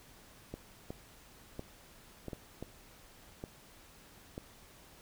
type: clicks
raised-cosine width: 2 ms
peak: -27 dBFS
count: 8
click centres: 0.54 / 0.905 / 1.594 / 2.283 / 2.332 / 2.626 / 3.439 / 4.379 s
effects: pink hiss -58 dBFS RMS until 5.01 s